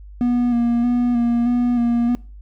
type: tone with vibrato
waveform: triangle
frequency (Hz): 240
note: B3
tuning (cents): -49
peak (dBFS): -13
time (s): 0.21-2.15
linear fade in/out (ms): 0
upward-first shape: square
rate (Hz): 1.6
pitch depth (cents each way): 24
effects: noise-tail reverb RT60 0.4 s tail -23 dB re dry + added 50 Hz sine -36 dBFS peak until 2.41 s